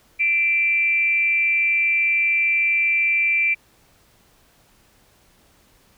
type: tone with frequency modulation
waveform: sine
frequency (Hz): 2349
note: D7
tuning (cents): 0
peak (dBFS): -16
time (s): 0.19-3.55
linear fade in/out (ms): 20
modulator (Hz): 311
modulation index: 0.32
effects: pink hiss -57 dBFS RMS until 5.97 s